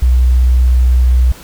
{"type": "tone", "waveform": "sine", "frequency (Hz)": 62.4, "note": "B1", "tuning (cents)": 19, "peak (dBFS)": -6, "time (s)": [0.02, 1.32], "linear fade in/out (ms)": 5, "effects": ["pink hiss -36 dBFS RMS until 1.43 s"]}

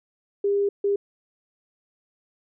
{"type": "tone bursts at uneven times", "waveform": "sine", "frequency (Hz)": 402.4, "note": "G4", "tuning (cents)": 45, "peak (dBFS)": -19, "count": 2, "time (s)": [[0.44, 0.69], [0.84, 0.96]], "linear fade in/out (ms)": 5, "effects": []}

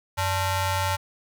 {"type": "ring-modulated tone", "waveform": "sawtooth", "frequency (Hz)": 486.8, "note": "B4", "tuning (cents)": -25, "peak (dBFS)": -16, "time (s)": [0.17, 0.97], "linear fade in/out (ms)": 20, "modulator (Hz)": 394, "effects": []}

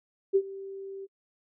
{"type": "tone with ADSR envelope", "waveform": "sine", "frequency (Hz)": 389.9, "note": "G4", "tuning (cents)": -9, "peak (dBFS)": -17, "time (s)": [0.33, 1.07], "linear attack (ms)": 26, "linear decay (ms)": 61, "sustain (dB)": -20, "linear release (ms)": 30, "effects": ["noise-tail reverb RT60 0.1 s tail -25 dB re dry"]}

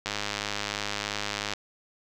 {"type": "click train", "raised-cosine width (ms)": 0.2, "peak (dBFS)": -12, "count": 153, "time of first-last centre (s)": [0.06, 1.536], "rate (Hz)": 103, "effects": []}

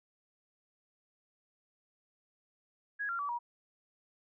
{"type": "tone with pitch steps", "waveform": "sine", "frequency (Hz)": [1661, 1380.7, 1147.7, 954], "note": ["G#6", "F6", "D6", "A#5"], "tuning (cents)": [0, -20, -40, 40], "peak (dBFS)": -33, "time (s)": [2.99, 3.39], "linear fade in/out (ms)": 20, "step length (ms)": 100, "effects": []}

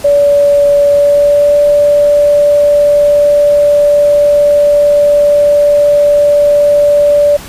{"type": "tone with pitch glide", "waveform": "sine", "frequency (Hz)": [574, 582.3], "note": ["D5", "D5"], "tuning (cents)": [-40, -15], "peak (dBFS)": -4, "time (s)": [0.04, 7.37], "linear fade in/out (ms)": 10, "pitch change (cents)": 25, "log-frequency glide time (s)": [0.89, 1.61], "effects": ["pink hiss -29 dBFS RMS until 7.48 s", "resampled to 32000 Hz"]}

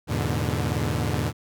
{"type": "chord", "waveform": "sawtooth", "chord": "E dominant seventh", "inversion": "none", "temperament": "equal with one note detuned", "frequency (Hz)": [82.41, 103.83, 120.72, 146.83], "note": ["E2", "G#2", "B2", "D3"], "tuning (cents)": [0, 0, -39, 0], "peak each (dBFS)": -25, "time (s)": [0.07, 1.33], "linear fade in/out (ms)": 50, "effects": []}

